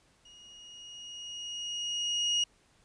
35% pulse tone with level ramp, 2877 Hz, F#7, 49 cents flat, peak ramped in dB -51 to -23 dBFS, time 0.25-2.44 s, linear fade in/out 5 ms, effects pink hiss -66 dBFS RMS until 2.84 s + resampled to 22050 Hz

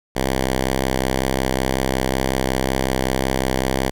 5% pulse tone with vibrato, 65.41 Hz, C2, in tune, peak -7 dBFS, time 0.15-3.91 s, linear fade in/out 20 ms, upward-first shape sine, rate 2 Hz, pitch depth 11 cents each way, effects none

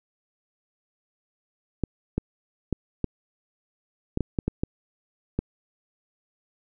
clicks, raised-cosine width 3 ms, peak -11 dBFS, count 10, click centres 1.837 / 2.18 / 2.727 / 3.043 / 4.174 / 4.207 / 4.388 / 4.48 / 4.635 / 5.39 s, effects none

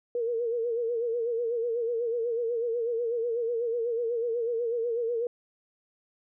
sine tone with vibrato, 467.8 Hz, A#4, 6 cents sharp, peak -26 dBFS, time 0.15-5.27 s, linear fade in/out 2 ms, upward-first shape sine, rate 8.1 Hz, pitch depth 71 cents each way, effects none

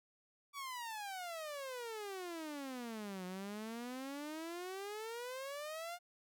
sawtooth exponential two-way sweep, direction down then up, 1155 to 180 to 715 Hz, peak -39 dBFS, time 0.53-5.99 s, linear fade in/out 50 ms, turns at 3.25 s, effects none

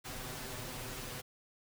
pink noise with comb filter, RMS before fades -43 dBFS, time 0.04-1.22 s, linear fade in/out 20 ms, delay 7.9 ms, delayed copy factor +0.7, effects none

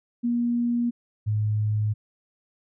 sine tone pair in turn, 238.4 / 106.44 Hz, A#3 / G#2, +39 / +43 cents, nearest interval octave + major second, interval 1396 cents, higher first, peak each -21 dBFS, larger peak neither, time 0.23-0.91 / 1.26-1.94 s, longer neither, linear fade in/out 20 ms, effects none

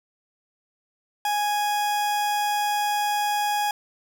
40% pulse tone, 830 Hz, G#5, 1 cent flat, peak -21 dBFS, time 1.25-3.71 s, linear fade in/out 2 ms, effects none

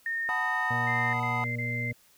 sine tone, 1833 Hz, A#6, 30 cents flat, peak -28 dBFS, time 0.06-1.13 s, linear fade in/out 2 ms
triangle chord, B dominant seventh, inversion second, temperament equal, 740 / 880 / 987.8 / 1244.5 Hz, F#5 / A5 / B5 / D#6, 0 / 0 / 0 / 0 cents, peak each -33 dBFS, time 0.29-1.44 s, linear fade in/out 0 ms
harmonic tone, 119 Hz, A#2, 36 cents sharp, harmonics 1 / 2 / 4 / 5, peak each -32 / -38 / -44 / -46 dBFS, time 0.7-1.93 s, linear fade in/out 10 ms
sine tone bursts, 2084 Hz, C7, 7 cents flat, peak -31 dBFS, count 3, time 0.87-1.914 s, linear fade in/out 5 ms, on 330 ms, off 27 ms
effects white hiss -61 dBFS RMS until 2.17 s

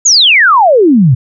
sine exponential sweep, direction down, 7040 to 116.54 Hz, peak -3 dBFS, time 0.05-1.15 s, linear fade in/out 10 ms, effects none

